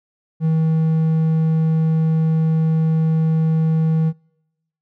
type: tone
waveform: triangle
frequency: 160 Hz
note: D#3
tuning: 49 cents sharp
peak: -12 dBFS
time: 0.4-4.13 s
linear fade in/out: 50 ms
effects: noise-tail reverb RT60 0.9 s tail -26 dB re dry